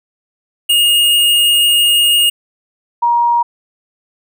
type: tone pair in turn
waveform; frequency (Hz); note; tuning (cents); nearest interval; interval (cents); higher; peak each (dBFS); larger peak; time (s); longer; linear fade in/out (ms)
square / sine; 2851 / 947.3; F7 / A#5; +35 / +28; octave + perfect fifth; 1907; first; -9; neither; 0.69-2.3 / 3.02-3.43; first; 10
effects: none